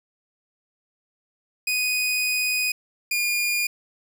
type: tone pair in turn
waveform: sawtooth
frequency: 2489 / 2425 Hz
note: D#7 / D#7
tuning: 0 / -45 cents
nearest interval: unison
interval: 45 cents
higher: first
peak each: -18 / -18 dBFS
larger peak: neither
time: 1.67-2.72 / 3.11-3.67 s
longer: first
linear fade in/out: 5 ms
effects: none